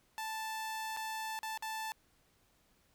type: tone with dropouts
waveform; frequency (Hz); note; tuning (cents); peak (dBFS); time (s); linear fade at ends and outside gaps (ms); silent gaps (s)
sawtooth; 880; A5; 0; -34; 0.18-1.92; 0; 0.965-0.971 / 1.39-1.431 / 1.575-1.624
effects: pink hiss -71 dBFS RMS until 2.94 s